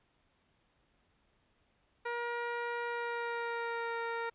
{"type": "tone with pitch glide", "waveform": "15% pulse", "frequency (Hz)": [475.1, 463.2], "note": ["A#4", "A#4"], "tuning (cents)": [33, -11], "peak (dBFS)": -28, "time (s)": [2.05, 4.3], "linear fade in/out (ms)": 10, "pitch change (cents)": -44, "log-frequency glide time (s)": [2.86, 3.99], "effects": ["pink hiss -73 dBFS RMS until 4.34 s", "resampled to 8000 Hz"]}